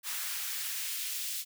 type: noise with high-pass filter sweep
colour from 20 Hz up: white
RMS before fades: -36 dBFS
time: 0.03-1.45 s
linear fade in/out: 50 ms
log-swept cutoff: 1200 to 3200 Hz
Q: 1
effects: none